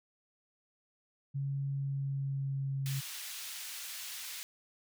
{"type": "tone with pitch glide", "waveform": "sine", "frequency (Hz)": [138.59, 136.37], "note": ["C#3", "C#3"], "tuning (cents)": [0, -28], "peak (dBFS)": -32, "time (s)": [1.34, 3.01], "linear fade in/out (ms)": 20, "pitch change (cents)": -28, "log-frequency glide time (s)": [1.67, 2.8]}
{"type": "high-pass noise", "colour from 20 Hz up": "pink", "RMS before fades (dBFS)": -43, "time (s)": [2.86, 4.43], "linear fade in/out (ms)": 0, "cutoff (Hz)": 2500, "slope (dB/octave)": 12}
{"effects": []}